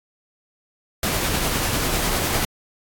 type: noise with tremolo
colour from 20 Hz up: pink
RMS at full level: -21 dBFS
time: 1.03-2.45 s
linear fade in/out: 2 ms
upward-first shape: sine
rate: 10 Hz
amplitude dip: 25%
effects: AAC 64 kbps